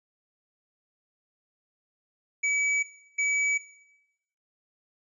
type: tone pair in turn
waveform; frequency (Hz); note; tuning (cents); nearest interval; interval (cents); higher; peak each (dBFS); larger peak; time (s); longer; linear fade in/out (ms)
square; 2285 / 2285; D7 / D7; -48 / -48; unison; 0; neither; -24 / -24; neither; 2.43-2.83 / 3.18-3.58; neither; 10
effects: noise-tail reverb RT60 0.9 s tail -17 dB re dry + resampled to 22050 Hz